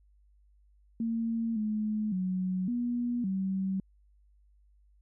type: tone with pitch steps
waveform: sine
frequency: 228.3 / 213.9 / 185.1 / 241.3 / 191.3 Hz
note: A#3 / A3 / F#3 / B3 / G3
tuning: -36 / -49 / +1 / -40 / -42 cents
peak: -28 dBFS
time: 1-3.8 s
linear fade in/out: 2 ms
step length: 560 ms
effects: added 50 Hz sine -60 dBFS peak until 5.01 s